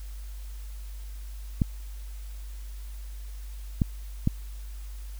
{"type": "clicks", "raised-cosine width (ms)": 5, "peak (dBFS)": -9, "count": 3, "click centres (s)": [1.618, 3.818, 4.274], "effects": ["added 50 Hz sine -36 dBFS peak until 5.19 s", "white hiss -54 dBFS RMS until 5.19 s"]}